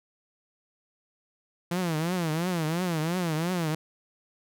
sawtooth tone with vibrato, 168.4 Hz, E3, 37 cents sharp, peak -22 dBFS, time 1.71-3.75 s, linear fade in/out 5 ms, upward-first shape triangle, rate 2.9 Hz, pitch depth 190 cents each way, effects none

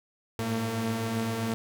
sawtooth tone cluster, 104.4 / 112.1 / 227.3 Hz, G#2 / A2 / A#3, +10 / +33 / -43 cents, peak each -35 / -29 / -26 dBFS, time 0.39-1.54 s, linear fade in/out 0 ms, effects none

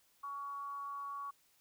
sine tone with frequency modulation, 1124 Hz, C#6, 24 cents sharp, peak -40 dBFS, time 0.23-1.31 s, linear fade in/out 10 ms, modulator 282 Hz, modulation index 0.24, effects white hiss -71 dBFS RMS until 1.6 s

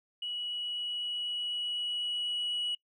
sine tone with level ramp, 2927 Hz, F#7, 19 cents flat, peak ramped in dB -33 to -28 dBFS, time 0.22-2.75 s, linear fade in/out 5 ms, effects noise-tail reverb RT60 0.1 s tail -25 dB re dry + tanh soft clip ceiling -28 dBFS

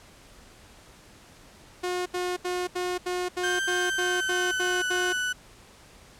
sawtooth tone bursts, 360 Hz, F#4, 47 cents flat, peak -23 dBFS, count 11, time 1.83-5.13 s, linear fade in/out 10 ms, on 230 ms, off 77 ms
35% pulse tone with pitch glide, 1568 to 1488.6 Hz, G6 to F#6, 0 to +10 cents, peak -24 dBFS, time 3.43-5.33 s, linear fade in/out 10 ms, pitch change -90 cents, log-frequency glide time 3.78-4.86 s
effects pink hiss -52 dBFS RMS until 6.19 s + low-pass 10000 Hz 12 dB/octave

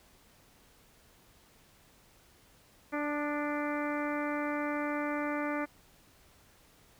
harmonic tone with a mistuned harmonic, 293.7 Hz, D4, in tune, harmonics 1 / 2 / 3 / 4 / 5 / 6 / 7 / 8, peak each -34 / -37 / -41 / -40 / -42 / -44 / -43 / -47 dBFS, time 2.92-5.66 s, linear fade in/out 20 ms, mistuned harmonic 4, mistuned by +21 cents, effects pink hiss -62 dBFS RMS until 6.99 s

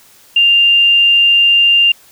sine tone, 2794 Hz, F7, in tune, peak -6 dBFS, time 0.36-1.92 s, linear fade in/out 5 ms, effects white hiss -45 dBFS RMS until 2.11 s

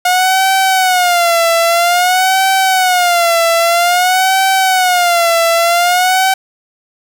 sawtooth tone with vibrato, 717 Hz, F5, 45 cents sharp, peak -5 dBFS, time 0.05-6.34 s, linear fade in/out 5 ms, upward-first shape sine, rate 0.51 Hz, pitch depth 120 cents each way, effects 7-bit

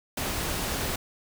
pink noise, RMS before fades -30 dBFS, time 0.17-0.96 s, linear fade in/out 5 ms, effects none

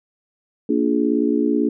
sine chord, Bb dominant seventh, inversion none, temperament just, 233.1 / 291.4 / 349.6 / 419.5 Hz, Bb3 / D4 / F4 / Ab4, 0 / -13 / +2 / +17 cents, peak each -21 / -19 / -24 / -23 dBFS, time 0.69-1.69 s, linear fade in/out 5 ms, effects none

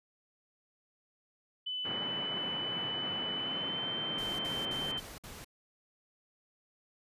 sine tone with pitch glide, 3001 to 3105 Hz, F#7 to G7, +24 to -17 cents, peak -34 dBFS, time 1.66-5 s, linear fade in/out 10 ms, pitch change +59 cents, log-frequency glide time 3.38-3.88 s
pink band-pass noise, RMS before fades -42 dBFS, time 1.84-4.99 s, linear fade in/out 20 ms, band 130 to 2400 Hz, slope 24 dB/octave
pink noise bursts, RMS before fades -47 dBFS, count 5, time 4.18-5.446 s, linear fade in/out 5 ms, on 210 ms, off 54 ms
effects resampled to 32000 Hz

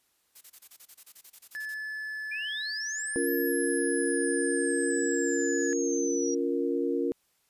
blue noise bursts, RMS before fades -48 dBFS, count 16, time 0.35-1.747 s, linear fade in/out 10 ms, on 62 ms, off 27 ms
triangle tone with pitch glide, 1729 to 1701.3 Hz, A6 to G#6, -31 to +41 cents, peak -32 dBFS, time 1.55-5.73 s, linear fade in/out 0 ms, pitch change -28 cents, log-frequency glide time 2.95-3.96 s
sine exponential two-way sweep, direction up then down, 2349 to 11840 to 5710 Hz, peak -34 dBFS, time 2.31-6.35 s, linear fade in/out 10 ms, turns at 3.3 s
sine chord, Bb minor, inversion first, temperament just, 279.7 / 349.6 / 466.2 Hz, Db4 / F4 / Bb4, +16 / +2 / 0 cents, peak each -30 dBFS, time 3.16-7.12 s, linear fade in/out 0 ms
effects white hiss -71 dBFS RMS until 7.49 s + resampled to 32000 Hz

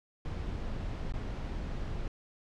brown noise with dropouts, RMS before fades -36 dBFS, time 0.25-2.08 s, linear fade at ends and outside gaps 2 ms, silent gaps 1.123-1.137 s, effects low-pass 5000 Hz 12 dB/octave

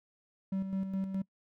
triangle tone with tremolo, 192.2 Hz, G3, 34 cents flat, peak -28 dBFS, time 0.52-1.22 s, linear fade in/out 5 ms, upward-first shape square, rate 4.8 Hz, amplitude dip 50%, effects noise-tail reverb RT60 0.1 s tail -22 dB re dry

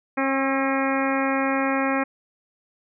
harmonic tone with a mistuned harmonic, 270.2 Hz, C#4, 44 cents flat, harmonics 1 / 2 / 3 / 4 / 5 / 6 / 7 / 8 / 9, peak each -24 / -27 / -29 / -30 / -31 / -32 / -32 / -33 / -34 dBFS, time 0.17-2.04 s, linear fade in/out 10 ms, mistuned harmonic 5, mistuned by -26 cents, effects none

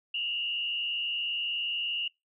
sine tone with frequency modulation, 2834 Hz, F7, 25 cents sharp, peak -29 dBFS, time 0.14-2.08 s, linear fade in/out 5 ms, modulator 80.2 Hz, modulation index 1.2, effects noise-tail reverb RT60 0.2 s tail -26 dB re dry

